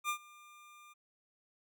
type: tone with ADSR envelope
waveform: 25% pulse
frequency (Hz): 1200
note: D6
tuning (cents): +37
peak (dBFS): -27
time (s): 0.04-0.94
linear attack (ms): 51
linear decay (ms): 87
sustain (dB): -24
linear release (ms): 20
effects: none